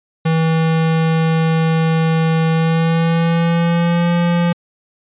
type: tone with pitch glide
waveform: square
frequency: 161.8 to 172.41 Hz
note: E3 to F3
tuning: -32 to -22 cents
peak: -13 dBFS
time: 0.25-4.53 s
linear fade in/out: 10 ms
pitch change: +110 cents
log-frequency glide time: 2.51-4.12 s
effects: resampled to 8000 Hz